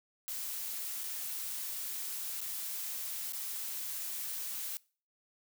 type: noise with dropouts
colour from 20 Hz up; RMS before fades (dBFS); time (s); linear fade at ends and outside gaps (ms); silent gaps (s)
blue; -39; 0.28-4.77; 0; 1.035-1.039 / 2.406-2.414 / 3.323-3.333
effects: noise-tail reverb RT60 0.4 s tail -23 dB re dry